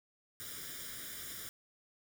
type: noise with comb filter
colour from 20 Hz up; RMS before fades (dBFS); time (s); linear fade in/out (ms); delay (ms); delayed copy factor
white; -45; 0.4-1.49; 0; 0.57; +0.8
effects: none